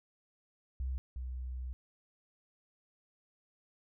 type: tone pair in turn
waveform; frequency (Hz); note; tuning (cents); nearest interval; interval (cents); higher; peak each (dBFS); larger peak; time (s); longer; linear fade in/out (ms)
sine; 64.7 / 63.11; C2 / B1; -19 / +38; unison; 43; first; -33 / -37; first; 0.8-0.98 / 1.16-1.73; second; 0
effects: none